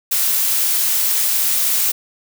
blue noise, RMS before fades -17 dBFS, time 0.11-1.92 s, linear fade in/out 10 ms, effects none

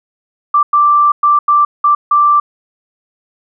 sine tone bursts at uneven times, 1174.7 Hz, D6, in tune, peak -6 dBFS, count 6, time 0.54-0.63 / 0.73-1.12 / 1.23-1.39 / 1.48-1.65 / 1.84-1.95 / 2.11-2.4 s, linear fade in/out 5 ms, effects none

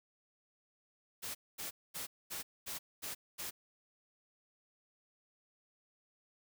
white noise bursts, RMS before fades -42 dBFS, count 7, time 1.22-3.51 s, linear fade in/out 20 ms, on 130 ms, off 230 ms, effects none

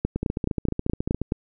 two click trains, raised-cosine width 3 ms, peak -12 / -9 dBFS, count 16 / 7, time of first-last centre 0.16-1.216 / 0.05-1.321 s, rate 14.2 / 4.72 Hz, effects none

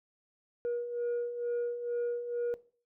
sine beating tone pair, 476.9 / 479.1 Hz, A#4 / A#4, +39 / +47 cents, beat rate 2.2 Hz, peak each -37 / -31 dBFS, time 0.65-2.54 s, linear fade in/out 0 ms, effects noise-tail reverb RT60 0.4 s tail -19 dB re dry + tanh soft clip ceiling -28 dBFS

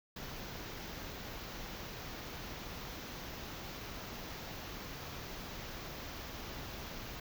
pink band-stop noise, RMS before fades -45 dBFS, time 0.16-7.2 s, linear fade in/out 5 ms, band 6500 to 13000 Hz, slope 48 dB/octave, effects none

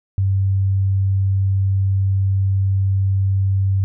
sine tone, 96.9 Hz, G2, 20 cents flat, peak -14 dBFS, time 0.18-3.84 s, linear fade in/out 0 ms, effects none

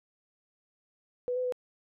sine tone with pitch steps, 494 / 505 / 498.8 Hz, B4 / B4 / B4, 0 / +39 / +17 cents, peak -28 dBFS, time 1.28-1.523 s, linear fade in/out 0 ms, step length 81 ms, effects none

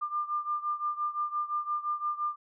sine beating tone pair, 1196 / 1201.8 Hz, D6 / D6, +31 / +40 cents, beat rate 5.8 Hz, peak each -31 / -34 dBFS, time 0.01-2.36 s, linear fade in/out 20 ms, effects none

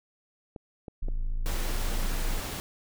clicks, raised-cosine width 2 ms, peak -26 dBFS, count 3, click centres 0.562 / 0.882 / 1.085 s
triangle tone, 27.5 Hz, A0, in tune, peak -24 dBFS, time 1.02-2.4 s, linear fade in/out 10 ms
pink noise, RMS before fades -36 dBFS, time 1.46-2.6 s, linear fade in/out 0 ms
effects none

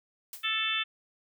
blue noise with exponential decay, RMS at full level -38 dBFS, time 0.33-0.51 s, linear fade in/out 1 ms, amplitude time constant 39 ms
harmonic tone, 440 Hz, A4, in tune, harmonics 3 / 4 / 5 / 6 / 7 / 8, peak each -36 / -36 / -38 / -32 / -35 / -32 dBFS, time 0.43-0.84 s, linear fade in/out 20 ms
effects none

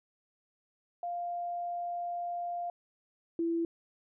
sine tone pair in turn, 698.5 / 334.2 Hz, F5 / E4, 0 / +24 cents, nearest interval octave + minor second, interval 1276 cents, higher first, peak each -33 / -28 dBFS, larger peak second, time 1.03-2.7 / 3.39-3.65 s, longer first, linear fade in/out 2 ms, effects none

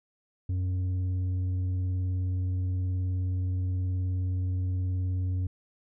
sine tone with tanh clipping, 91.9 Hz, F#2, 11 cents flat, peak -27 dBFS, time 0.49-5.47 s, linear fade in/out 5 ms, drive 5 dB, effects none

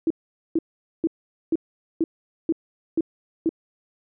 sine tone bursts, 326.4 Hz, E4, 17 cents flat, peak -17 dBFS, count 8, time 0.07-3.492 s, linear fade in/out 2 ms, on 34 ms, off 450 ms, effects none

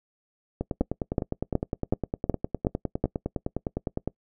two click trains, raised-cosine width 2 ms, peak -14 / -9 dBFS, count 35 / 7, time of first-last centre 0.61-4.076 / 0.81-3.04 s, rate 9.81 / 2.69 Hz, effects noise-tail reverb RT60 0.1 s tail -23 dB re dry

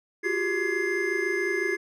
triangle tone cluster, 349.3 / 377.3 / 403.2 / 1687 / 2090 Hz, F4 / F#4 / G4 / G#6 / C7, 0 / +34 / +49 / +27 / -2 cents, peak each -29 dBFS, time 0.23-1.77 s, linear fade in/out 20 ms, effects none

